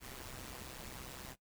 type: noise with amplitude modulation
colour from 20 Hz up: pink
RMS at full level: -45 dBFS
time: 0-1.36 s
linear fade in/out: 50 ms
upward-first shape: sine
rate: 129 Hz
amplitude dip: 75%
effects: noise-tail reverb RT60 0.1 s tail -18 dB re dry